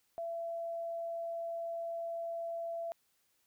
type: tone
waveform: sine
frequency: 672 Hz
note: E5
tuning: 33 cents sharp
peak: -36 dBFS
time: 0.18-2.92 s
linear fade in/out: 0 ms
effects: white hiss -75 dBFS RMS until 3.46 s